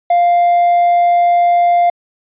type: tone with hard clipping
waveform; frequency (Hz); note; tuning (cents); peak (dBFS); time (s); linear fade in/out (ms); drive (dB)
triangle; 698.5; F5; 0; -7; 0.1-1.9; 5; 1
effects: resampled to 8000 Hz